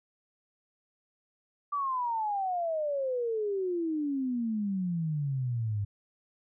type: exponential sweep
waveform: sine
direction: down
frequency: 1174.7 to 99.5 Hz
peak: -28 dBFS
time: 1.72-5.85 s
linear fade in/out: 10 ms
effects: none